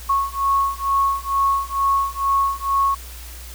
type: beating tone pair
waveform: sine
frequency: 1100 / 1102.2 Hz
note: C#6 / C#6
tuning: -14 / -10 cents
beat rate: 2.2 Hz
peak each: -20 dBFS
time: 0.09-2.95 s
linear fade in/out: 10 ms
effects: added 60 Hz sine -35 dBFS peak until 3.54 s + white hiss -40 dBFS RMS until 3.54 s